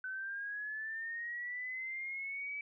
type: linear sweep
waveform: sine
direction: up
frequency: 1509 to 2300 Hz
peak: -38 dBFS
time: 0.04-2.61 s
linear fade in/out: 2 ms
effects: none